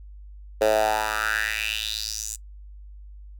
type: tone with high-pass filter sweep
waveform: 10% pulse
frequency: 108.2 Hz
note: A2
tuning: 29 cents flat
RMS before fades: -25 dBFS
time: 0.61-2.36 s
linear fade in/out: 5 ms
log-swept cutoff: 500 to 7600 Hz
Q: 4.4
effects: noise-tail reverb RT60 0.1 s tail -21 dB re dry + added 50 Hz sine -40 dBFS peak until 3.39 s